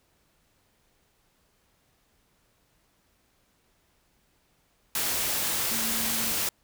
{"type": "tone in noise", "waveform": "sine", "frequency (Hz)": 226.6, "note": "A#3", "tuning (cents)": -49, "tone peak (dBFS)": -37, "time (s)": [5.71, 6.32], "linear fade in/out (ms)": 2, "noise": "white", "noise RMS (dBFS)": -28, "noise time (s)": [4.95, 6.49], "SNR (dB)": -12, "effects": ["pink hiss -68 dBFS RMS until 6.63 s"]}